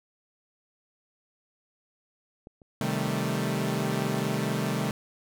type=clicks; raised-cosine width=2 ms; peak=-31 / -39 / -39 / -32 dBFS; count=4; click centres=2.471 / 2.618 / 2.933 / 3.079 s
type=chord; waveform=sawtooth; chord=A half-diminished seventh; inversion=first; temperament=equal; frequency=130.81 / 155.56 / 196 / 220 Hz; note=C3 / Eb3 / G3 / A3; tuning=0 / 0 / 0 / 0 cents; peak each=-28 dBFS; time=2.81-4.91 s; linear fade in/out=2 ms
effects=none